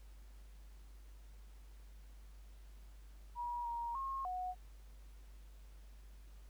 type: tone with pitch steps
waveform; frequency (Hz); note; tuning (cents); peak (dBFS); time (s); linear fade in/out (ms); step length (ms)
sine; 959 / 941 / 1078 / 733; A#5 / A#5 / C#6 / F#5; +49 / +16 / -49 / -16; -38; 3.35-4.55; 50; 300
effects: added 50 Hz sine -53 dBFS peak until 6.49 s + pink hiss -69 dBFS RMS until 6.49 s